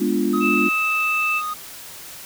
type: chord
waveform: sine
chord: G# diminished seventh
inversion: none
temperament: equal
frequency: 207.7 / 246.9 / 293.7 / 349.2 Hz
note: G#3 / B3 / D4 / F4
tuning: 0 / 0 / 0 / 0 cents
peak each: -23 dBFS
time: 0-0.69 s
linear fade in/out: 10 ms
type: tone with pitch glide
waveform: triangle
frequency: 1263 to 1240.6 Hz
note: D#6 to D#6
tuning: +26 to -5 cents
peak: -22 dBFS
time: 0.33-1.54 s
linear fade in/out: 10 ms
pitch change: -31 cents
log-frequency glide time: 0.8-1.31 s
type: tone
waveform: sine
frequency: 2637 Hz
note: E7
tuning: in tune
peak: -19 dBFS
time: 0.4-1.42 s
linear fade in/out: 50 ms
effects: white hiss -38 dBFS RMS until 2.25 s